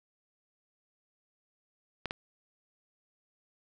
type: clicks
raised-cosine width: 0.3 ms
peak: -18 dBFS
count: 2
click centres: 2.057 / 2.109 s
effects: none